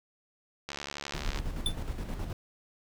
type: click train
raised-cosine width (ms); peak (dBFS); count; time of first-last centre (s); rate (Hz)
0.2; -19; 51; 0.69-1.388; 71.6
type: noise with tremolo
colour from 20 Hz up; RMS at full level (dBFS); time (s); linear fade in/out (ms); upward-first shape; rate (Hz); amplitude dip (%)
brown; -33; 1.14-2.33; 2; square; 9.5; 45
type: tone with exponential decay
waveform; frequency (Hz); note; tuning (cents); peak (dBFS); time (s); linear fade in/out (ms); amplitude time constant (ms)
square; 3520; A7; 0; -24; 1.66-1.75; 2; 19
effects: none